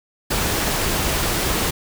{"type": "noise", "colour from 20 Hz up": "pink", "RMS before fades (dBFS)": -21, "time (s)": [0.3, 1.71], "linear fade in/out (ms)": 10, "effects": []}